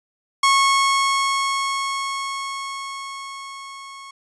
sawtooth tone with level ramp, 1096 Hz, C#6, 20 cents flat, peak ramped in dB -9 to -33 dBFS, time 0.43-4.11 s, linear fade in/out 5 ms, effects resampled to 22050 Hz

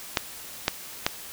clicks, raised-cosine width 0.2 ms, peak -3 dBFS, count 3, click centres 0.172 / 0.681 / 1.065 s, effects white hiss -41 dBFS RMS until 1.32 s

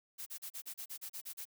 blue noise bursts, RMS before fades -44 dBFS, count 11, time 0.18-1.454 s, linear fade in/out 20 ms, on 84 ms, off 35 ms, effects none

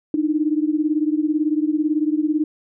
sine beating tone pair, 299.9 / 317.9 Hz, D4 / D#4, +36 / +37 cents, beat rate 18 Hz, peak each -19 / -21 dBFS, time 0.14-2.44 s, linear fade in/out 2 ms, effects none

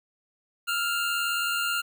25% pulse tone pair together, 1322.4 / 1401 Hz, E6 / F6, +5 / +5 cents, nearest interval minor second, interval 100 cents, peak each -32 / -22 dBFS, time 0.67-1.82 s, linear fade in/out 20 ms, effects 10-bit

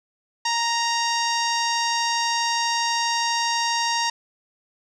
sawtooth tone with low-pass filter, 932.3 Hz, A#5, in tune, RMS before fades -23 dBFS, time 0.45-4.1 s, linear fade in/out 5 ms, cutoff 5700 Hz, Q 3.4, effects none

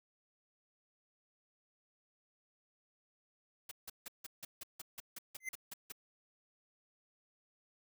white noise bursts, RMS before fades -46 dBFS, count 13, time 3.69-5.922 s, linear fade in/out 5 ms, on 24 ms, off 160 ms
square tone with exponential growth, 2066 Hz, C7, 22 cents flat, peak -35 dBFS, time 5.4-5.49 s, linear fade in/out 5 ms, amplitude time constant 19 ms
effects none

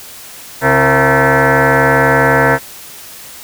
sine tone with frequency modulation, 536 Hz, C5, 42 cents sharp, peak -7 dBFS, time 0.61-2.59 s, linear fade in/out 50 ms, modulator 200 Hz, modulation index 6.6, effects white hiss -33 dBFS RMS until 3.43 s

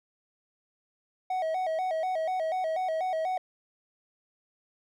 triangle tone with vibrato, 690 Hz, F5, 21 cents flat, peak -25 dBFS, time 1.3-3.38 s, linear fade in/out 5 ms, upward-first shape square, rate 4.1 Hz, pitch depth 130 cents each way, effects none

